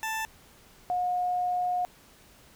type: tone pair in turn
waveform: 20% pulse / sine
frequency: 883 / 720.3 Hz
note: A5 / F#5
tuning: +6 / -47 cents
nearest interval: major third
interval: 353 cents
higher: first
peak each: -25 dBFS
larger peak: neither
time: 0.03-0.25 / 0.9-1.85 s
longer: second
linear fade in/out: 0 ms
effects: pink hiss -56 dBFS RMS until 2.55 s